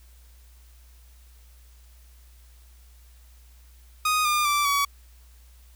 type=tone with pitch steps; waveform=sawtooth; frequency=1244.5 / 1206.3 / 1169.2 / 1133.3 Hz; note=D#6 / D6 / D6 / C#6; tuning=0 / +46 / -8 / +38 cents; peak=-17 dBFS; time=4.05-4.85 s; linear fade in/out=5 ms; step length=200 ms; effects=added 60 Hz sine -49 dBFS peak until 5.75 s + white hiss -60 dBFS RMS until 5.75 s